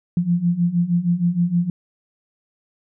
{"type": "beating tone pair", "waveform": "sine", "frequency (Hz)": [170, 176.4], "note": ["F3", "F3"], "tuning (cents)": [-46, 18], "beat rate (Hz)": 6.4, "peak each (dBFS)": [-21, -18], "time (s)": [0.17, 1.7], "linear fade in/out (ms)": 2, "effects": []}